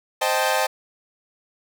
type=chord; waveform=sawtooth; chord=A half-diminished seventh; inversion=first; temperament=equal; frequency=523.3 / 622.3 / 784 / 880 Hz; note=C5 / Eb5 / G5 / A5; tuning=0 / 0 / 0 / 0 cents; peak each=-21 dBFS; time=0.21-0.67 s; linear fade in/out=10 ms; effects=none